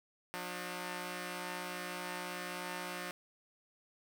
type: tone pair together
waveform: 5% pulse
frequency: 179.97 / 300.5 Hz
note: F#3 / D4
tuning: -48 / +40 cents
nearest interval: major sixth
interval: 888 cents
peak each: -30 / -33 dBFS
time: 0.34-3.11 s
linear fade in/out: 0 ms
effects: none